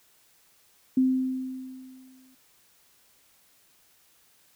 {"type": "tone with exponential decay", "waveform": "sine", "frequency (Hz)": 259.4, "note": "C4", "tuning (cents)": -15, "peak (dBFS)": -17, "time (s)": [0.97, 2.35], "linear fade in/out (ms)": 5, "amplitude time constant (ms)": 300, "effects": ["white hiss -62 dBFS RMS until 4.55 s"]}